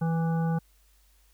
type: harmonic tone with a mistuned harmonic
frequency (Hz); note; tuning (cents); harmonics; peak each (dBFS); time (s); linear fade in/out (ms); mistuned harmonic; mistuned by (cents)
164.4; E3; -4; 1 / 3 / 5 / 7 / 9; -24 / -37 / -36 / -45 / -44; 0.01-0.59; 10; 7; +29
effects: added 50 Hz sine -60 dBFS peak until 1.33 s + white hiss -66 dBFS RMS until 1.33 s